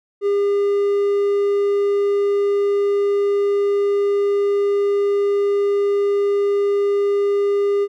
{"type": "tone", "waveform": "triangle", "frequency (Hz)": 403.8, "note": "G#4", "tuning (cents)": -49, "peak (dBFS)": -13, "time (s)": [0.21, 7.88], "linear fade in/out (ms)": 50, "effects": []}